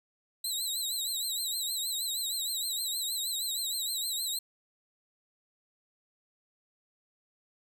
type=tone with vibrato; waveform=20% pulse; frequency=3951 Hz; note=B7; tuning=in tune; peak=-25 dBFS; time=0.44-4.39 s; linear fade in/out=5 ms; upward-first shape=triangle; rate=6.4 Hz; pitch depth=120 cents each way; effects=none